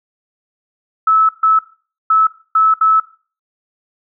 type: tone bursts at uneven times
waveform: sine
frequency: 1303 Hz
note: E6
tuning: 20 cents flat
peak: -8 dBFS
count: 5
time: 1.07-1.29 / 1.43-1.59 / 2.1-2.27 / 2.55-2.74 / 2.81-3 s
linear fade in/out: 5 ms
effects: noise-tail reverb RT60 0.4 s tail -17 dB re dry